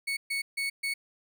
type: tone bursts at uneven times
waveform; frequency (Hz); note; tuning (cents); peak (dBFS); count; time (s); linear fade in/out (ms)
35% pulse; 2217; C#7; 0; -27; 4; 0.07-0.17 / 0.3-0.42 / 0.57-0.7 / 0.83-0.94; 10
effects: none